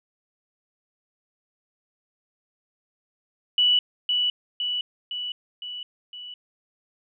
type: tone with echo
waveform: sine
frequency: 2955 Hz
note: F#7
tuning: 3 cents flat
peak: -16 dBFS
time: 3.58-3.79 s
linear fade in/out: 2 ms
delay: 510 ms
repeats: 5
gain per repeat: -4 dB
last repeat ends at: 6.34 s
effects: none